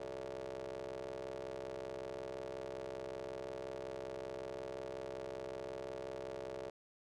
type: ring-modulated tone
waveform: 25% pulse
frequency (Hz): 65.41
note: C2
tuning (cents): 0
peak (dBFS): -36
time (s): 0-6.7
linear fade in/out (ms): 5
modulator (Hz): 501
effects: low-pass 7000 Hz 12 dB/octave